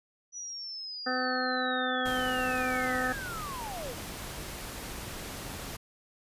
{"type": "linear sweep", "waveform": "sine", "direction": "down", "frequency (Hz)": [5920, 415.3], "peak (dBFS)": -37, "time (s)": [0.32, 3.96], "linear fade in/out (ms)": 50}
{"type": "harmonic tone", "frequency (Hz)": 254.5, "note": "C4", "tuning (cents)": -48, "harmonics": [1, 2, 3, 5, 6, 7], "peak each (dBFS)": [-35, -35, -35, -35, -35, -35], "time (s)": [1.06, 3.13], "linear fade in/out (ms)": 10}
{"type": "noise", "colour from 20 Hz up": "pink", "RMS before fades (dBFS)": -40, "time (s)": [2.05, 5.77], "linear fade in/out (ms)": 10}
{"effects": ["resampled to 32000 Hz"]}